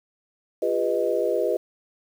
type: chord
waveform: sine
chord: F half-diminished seventh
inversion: none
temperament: equal with one note detuned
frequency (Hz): 349.2 / 405.6 / 493.9 / 622.3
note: F4 / Ab4 / Cb5 / Eb5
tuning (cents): 0 / -41 / 0 / 0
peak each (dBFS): -28 / -26 / -25 / -26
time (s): 0.62-1.57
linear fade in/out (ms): 5
effects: 8-bit